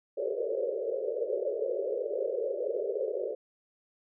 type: band-pass noise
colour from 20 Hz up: white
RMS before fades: -32 dBFS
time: 0.17-3.35 s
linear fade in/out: 10 ms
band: 380 to 580 Hz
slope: 96 dB/octave
effects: none